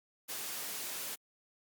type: high-pass noise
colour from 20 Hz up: white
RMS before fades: -40 dBFS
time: 0.28-1.16 s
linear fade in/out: 20 ms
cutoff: 170 Hz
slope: 12 dB/octave
effects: Opus 48 kbps